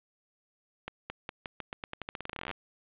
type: accelerating click train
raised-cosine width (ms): 0.3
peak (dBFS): -20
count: 25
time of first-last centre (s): 0.88-2.512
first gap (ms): 220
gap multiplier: 0.87
effects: resampled to 8000 Hz + 9-bit